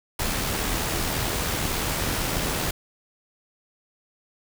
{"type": "noise with amplitude modulation", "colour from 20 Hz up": "pink", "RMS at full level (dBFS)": -25, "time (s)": [0.19, 2.71], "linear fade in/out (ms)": 5, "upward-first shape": "sine", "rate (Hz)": 78.1, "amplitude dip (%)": 30, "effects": []}